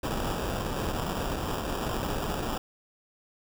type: noise with sample-and-hold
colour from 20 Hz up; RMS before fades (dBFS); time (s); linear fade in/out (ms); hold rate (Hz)
pink; -31; 0.03-2.58; 5; 2100
effects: none